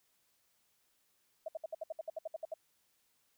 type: tone bursts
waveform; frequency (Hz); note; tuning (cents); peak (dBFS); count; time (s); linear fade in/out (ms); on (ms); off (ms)
sine; 641; E5; -49; -36; 13; 1.46-2.54; 5; 24; 64
effects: white hiss -75 dBFS RMS until 3.37 s